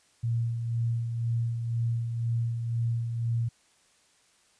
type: tone with tremolo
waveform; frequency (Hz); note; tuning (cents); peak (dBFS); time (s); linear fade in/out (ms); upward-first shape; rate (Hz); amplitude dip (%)
sine; 116.54; A#2; 0; -24; 0.23-3.49; 10; sine; 2; 45
effects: white hiss -64 dBFS RMS until 4.59 s + resampled to 22050 Hz